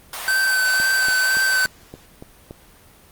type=high-pass noise; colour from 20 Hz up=pink; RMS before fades=-30 dBFS; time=0.13-1.66 s; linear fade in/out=2 ms; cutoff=660 Hz; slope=24 dB/octave
type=tone with vibrato; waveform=square; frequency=1538 Hz; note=G6; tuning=33 cents flat; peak=-17 dBFS; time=0.28-1.66 s; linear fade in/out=0 ms; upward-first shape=sine; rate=2 Hz; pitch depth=18 cents each way
type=click train; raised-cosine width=2 ms; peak=-21 dBFS; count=7; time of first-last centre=0.8-2.509 s; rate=3.51 Hz
effects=pink hiss -49 dBFS RMS until 3.11 s + Opus 32 kbps